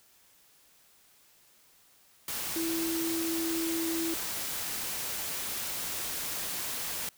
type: tone in noise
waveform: sine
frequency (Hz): 329.6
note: E4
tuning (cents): 0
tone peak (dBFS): -30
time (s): 2.56-4.14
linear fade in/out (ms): 2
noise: white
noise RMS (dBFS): -35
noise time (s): 2.28-7.09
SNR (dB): +2
effects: white hiss -62 dBFS RMS until 7.17 s

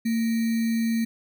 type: tone with sample-and-hold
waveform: sine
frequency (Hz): 227.4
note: A#3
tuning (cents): -43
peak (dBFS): -21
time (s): 0.05-1.05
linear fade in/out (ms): 10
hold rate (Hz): 2100
effects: none

